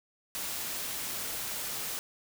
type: noise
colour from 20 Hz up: white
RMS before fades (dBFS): -36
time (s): 0.35-1.99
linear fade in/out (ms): 0
effects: none